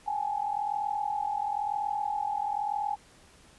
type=tone cluster; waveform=sine; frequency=775 / 822 / 863 Hz; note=G5 / G#5 / A5; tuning=-20 / -18 / -34 cents; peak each=-38 / -30 / -33 dBFS; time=0.06-2.96 s; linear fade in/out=20 ms; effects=pink hiss -57 dBFS RMS until 3.58 s + resampled to 24000 Hz